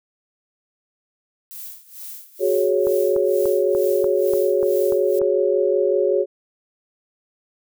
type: noise with tremolo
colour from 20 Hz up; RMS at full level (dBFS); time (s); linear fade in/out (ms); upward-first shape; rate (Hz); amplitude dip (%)
violet; -34; 1.51-5.19; 0; sine; 2.2; 85
type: chord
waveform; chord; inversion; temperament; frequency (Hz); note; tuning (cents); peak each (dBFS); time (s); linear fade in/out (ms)
sine; F# suspended second; none; equal; 370 / 415.3 / 554.4; F#4 / G#4 / C#5; 0 / 0 / 0; -20; 2.39-6.26; 50
type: click train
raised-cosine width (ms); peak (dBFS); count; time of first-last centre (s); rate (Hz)
1; -18; 9; 2.87-5.216; 3.41
effects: none